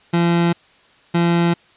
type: tone pair in turn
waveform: 30% pulse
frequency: 170.9 / 170.9 Hz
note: F3 / F3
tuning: -37 / -37 cents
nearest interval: unison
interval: 0 cents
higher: neither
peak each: -11 dBFS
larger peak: neither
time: 0.13-0.53 / 1.14-1.54 s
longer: neither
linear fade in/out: 10 ms
effects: white hiss -52 dBFS RMS until 1.76 s + resampled to 8000 Hz